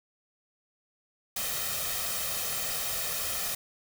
white noise with comb filter, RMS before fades -32 dBFS, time 1.36-3.55 s, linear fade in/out 5 ms, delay 1.6 ms, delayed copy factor +0.65, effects none

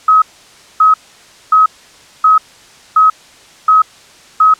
sine tone bursts, 1274 Hz, D#6, 41 cents sharp, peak -4 dBFS, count 7, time 0.08-4.54 s, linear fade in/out 5 ms, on 140 ms, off 580 ms, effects white hiss -41 dBFS RMS until 4.59 s + low-pass 7000 Hz 12 dB/octave

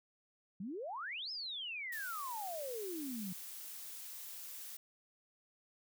sine exponential two-way sweep, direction up then down, 175.5 to 5300 to 175.5 Hz, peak -40 dBFS, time 0.6-3.33 s, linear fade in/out 5 ms, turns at 1.31 s
blue noise, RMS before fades -48 dBFS, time 1.92-4.77 s, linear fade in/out 5 ms
effects none

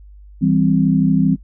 sine chord, C major, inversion first, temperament just, 163.52 / 196.22 / 261.6 Hz, E3 / G3 / C4, -14 / +2 / 0 cents, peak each -16 dBFS, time 0.41-1.36 s, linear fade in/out 20 ms, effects noise-tail reverb RT60 0.1 s tail -18 dB re dry + added 50 Hz sine -38 dBFS peak until 1.43 s

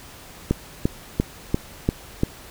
click train, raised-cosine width 3 ms, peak -5 dBFS, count 6, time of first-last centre 0.51-2.234 s, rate 2.9 Hz, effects pink hiss -43 dBFS RMS until 2.5 s

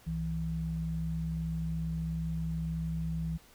sine tone pair together, 64.2 / 162.71 Hz, C2 / E3, -32 / -22 cents, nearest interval octave + major third, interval 1610 cents, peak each -37 / -32 dBFS, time 0.06-3.38 s, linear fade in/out 20 ms, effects pink hiss -59 dBFS RMS until 3.54 s

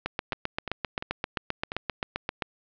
two click trains, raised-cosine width 0.3 ms, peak -11 / -16 dBFS, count 19 / 5, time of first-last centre 0.06-2.422 / 0.33-1.719 s, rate 7.62 / 2.88 Hz, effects low-pass 4000 Hz 12 dB/octave

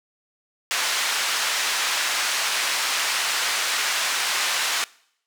pink band-pass noise, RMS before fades -24 dBFS, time 0.71-4.84 s, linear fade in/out 0 ms, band 1300 to 7900 Hz, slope 12 dB/octave, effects noise-tail reverb RT60 0.7 s tail -23 dB re dry

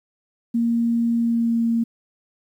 sine tone with pitch glide, 233.1 to 230.8 Hz, A#3 to A#3, 0 to -17 cents, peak -17 dBFS, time 0.54-1.84 s, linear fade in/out 10 ms, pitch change -17 cents, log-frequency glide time 1.17-1.64 s, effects 9-bit

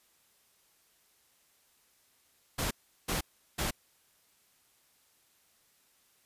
pink noise bursts, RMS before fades -32 dBFS, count 3, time 2.58-3.71 s, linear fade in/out 10 ms, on 130 ms, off 370 ms, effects white hiss -68 dBFS RMS until 6.25 s + resampled to 32000 Hz

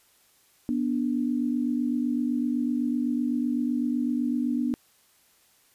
sine tone pair together, 244.6 / 292.5 Hz, B3 / D4, -16 / -7 cents, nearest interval minor third, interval 309 cents, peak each -25 / -28 dBFS, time 0.69-4.74 s, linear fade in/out 0 ms, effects white hiss -62 dBFS RMS until 5.74 s + resampled to 32000 Hz

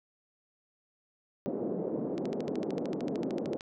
white band-pass noise, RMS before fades -34 dBFS, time 1.46-3.57 s, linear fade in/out 0 ms, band 180 to 480 Hz, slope 24 dB/octave
click train, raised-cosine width 0.2 ms, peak -26 dBFS, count 20, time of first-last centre 2.18-3.609 s, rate 13.3 Hz
effects none

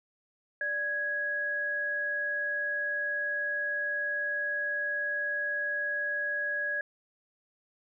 sine tone pair together, 587.3 / 1661.1 Hz, D5 / G#6, 0 / 0 cents, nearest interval octave + tritone, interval 1800 cents, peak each -39 / -29 dBFS, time 0.61-6.81 s, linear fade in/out 2 ms, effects none

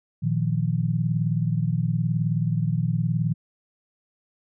sine chord, Bb suspended fourth, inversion none, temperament equal, 116.54 / 155.56 / 174.61 Hz, Bb2 / Eb3 / F3, 0 / 0 / 0 cents, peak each -25 / -24 / -27 dBFS, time 0.22-3.34 s, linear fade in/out 20 ms, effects none

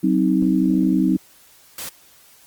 sine chord, C diminished, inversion second, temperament just, 188.37 / 261.6 / 314 Hz, Gb3 / C4 / Eb4, +31 / 0 / +16 cents, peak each -19 dBFS, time 0.03-1.17 s, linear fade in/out 10 ms
white noise, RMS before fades -31 dBFS, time 1.78-1.89 s, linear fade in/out 2 ms
effects white hiss -51 dBFS RMS until 2.46 s + Opus 24 kbps

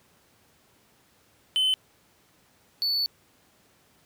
triangle tone pair in turn, 3048 / 4466 Hz, G7 / C#8, -49 / +12 cents, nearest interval perfect fifth, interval 661 cents, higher second, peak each -19 / -22 dBFS, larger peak first, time 1.56-1.74 / 2.82-3.06 s, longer second, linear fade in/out 0 ms, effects pink hiss -62 dBFS RMS until 4.05 s + high-pass 80 Hz 12 dB/octave

